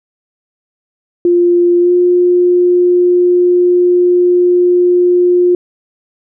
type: tone with pitch glide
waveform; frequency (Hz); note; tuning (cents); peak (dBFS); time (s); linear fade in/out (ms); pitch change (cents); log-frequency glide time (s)
sine; 349.5 to 355.8; F4 to F4; +1 to +32; -6; 1.25-5.55; 2; +31; 1.8-1.92
effects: none